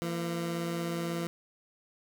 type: tone pair together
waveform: 20% pulse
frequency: 169.31 / 231.2 Hz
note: E3 / A#3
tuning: +47 / -14 cents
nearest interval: perfect fourth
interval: 539 cents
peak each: -27 / -37 dBFS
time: 0.02-1.27 s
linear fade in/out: 0 ms
effects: none